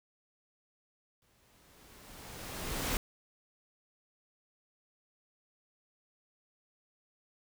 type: noise with exponential growth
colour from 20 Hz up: pink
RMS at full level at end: -32 dBFS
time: 1.22-2.97 s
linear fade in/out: 1 ms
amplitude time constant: 380 ms
effects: none

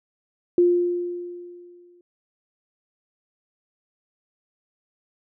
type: tone with exponential decay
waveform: sine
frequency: 351.5 Hz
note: F4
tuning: 11 cents sharp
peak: -12 dBFS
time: 0.58-2.01 s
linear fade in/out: 2 ms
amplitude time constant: 310 ms
effects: none

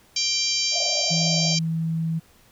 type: harmonic tone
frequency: 787 Hz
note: G5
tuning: 7 cents sharp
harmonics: 3 / 4 / 5 / 6 / 7 / 8 / 9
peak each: -32 / -30 / -33 / -25 / -27 / -29 / -34 dBFS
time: 0.16-1.59 s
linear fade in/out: 5 ms
type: band-pass noise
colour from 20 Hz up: pink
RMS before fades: -33 dBFS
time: 0.71-1.57 s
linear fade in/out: 50 ms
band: 580 to 710 Hz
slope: 96 dB/octave
type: tone with pitch glide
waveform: sine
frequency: 164.81 to 162.82 Hz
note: E3 to E3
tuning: 0 to -21 cents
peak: -22 dBFS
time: 1.1-2.2 s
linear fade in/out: 20 ms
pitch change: -21 cents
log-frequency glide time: 1.3-1.45 s
effects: pink hiss -56 dBFS RMS until 2.51 s

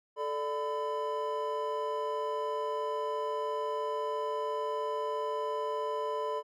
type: tone cluster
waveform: triangle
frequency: 437.1 / 591 / 1006 Hz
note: A4 / D5 / B5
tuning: -11 / +11 / +32 cents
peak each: -33 / -35 / -33 dBFS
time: 0.16-6.43 s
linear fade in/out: 50 ms
effects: none

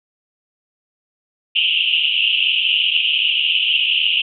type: band-pass noise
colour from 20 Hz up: pink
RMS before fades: -17 dBFS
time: 1.55-4.22 s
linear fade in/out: 10 ms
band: 2700 to 3100 Hz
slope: 96 dB/octave
effects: none

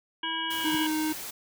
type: harmonic tone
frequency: 325.3 Hz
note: E4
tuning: 23 cents flat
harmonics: 1 / 3 / 5 / 7 / 9 / 10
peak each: -40 / -34 / -35 / -41 / -33 / -37 dBFS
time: 0.23-0.87 s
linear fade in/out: 5 ms
type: noise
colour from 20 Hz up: white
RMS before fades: -38 dBFS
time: 0.5-1.31 s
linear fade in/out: 10 ms
type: tone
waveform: square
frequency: 310.5 Hz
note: D#4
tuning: 3 cents flat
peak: -27 dBFS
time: 0.64-1.13 s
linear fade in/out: 10 ms
type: tone with exponential growth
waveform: sine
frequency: 168.1 Hz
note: E3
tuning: 34 cents sharp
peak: -33 dBFS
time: 0.67-0.75 s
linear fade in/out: 0 ms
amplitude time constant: 16 ms
effects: none

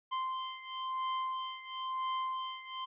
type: beating tone pair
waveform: 45% pulse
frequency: 1041 / 1041.99 Hz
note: C6 / C6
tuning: -9 / -7 cents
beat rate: 0.99 Hz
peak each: -39 / -37 dBFS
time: 0.11-2.86 s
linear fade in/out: 20 ms
effects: resampled to 8000 Hz

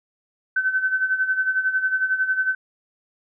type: tone with tremolo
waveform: sine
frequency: 1526 Hz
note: G6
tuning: 47 cents flat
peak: -16 dBFS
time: 0.56-2.55 s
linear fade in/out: 5 ms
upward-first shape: sine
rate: 11 Hz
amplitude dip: 70%
effects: none

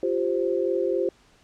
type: chord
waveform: sine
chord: F suspended second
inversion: none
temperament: just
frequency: 349.2 / 392.9 / 523.8 Hz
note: F4 / G4 / C5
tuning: 0 / +4 / +2 cents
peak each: -26 dBFS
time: 0.03-1.09 s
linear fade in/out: 2 ms
effects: pink hiss -58 dBFS RMS until 1.43 s + low-pass 7000 Hz 12 dB/octave

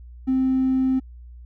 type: tone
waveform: triangle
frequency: 261.5 Hz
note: C4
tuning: 1 cent flat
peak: -14 dBFS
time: 0.27-1 s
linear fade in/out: 20 ms
effects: tanh soft clip ceiling -14 dBFS + added 60 Hz sine -39 dBFS peak until 1.45 s

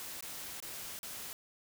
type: noise with dropouts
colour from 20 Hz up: white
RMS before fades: -44 dBFS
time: 0-1.33 s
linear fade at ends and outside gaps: 0 ms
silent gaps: 0.208-0.225 / 0.602-0.625 / 0.99-1.031 s
effects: none

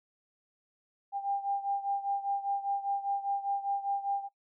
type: beating tone pair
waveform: sine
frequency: 796 / 801 Hz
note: G5 / G5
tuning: +26 / +37 cents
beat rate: 5 Hz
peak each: -31 / -35 dBFS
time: 1.12-4.29 s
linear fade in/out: 50 ms
effects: noise-tail reverb RT60 0.1 s tail -21 dB re dry

